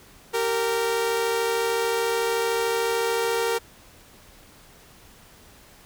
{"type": "tone pair together", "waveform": "sawtooth", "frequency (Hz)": [388.8, 462.4], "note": ["G4", "A#4"], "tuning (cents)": [-14, -14], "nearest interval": "minor third", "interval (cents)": 300, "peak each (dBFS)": [-25, -19], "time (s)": [0.33, 3.59], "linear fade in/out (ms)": 20, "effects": ["pink hiss -51 dBFS RMS until 5.85 s"]}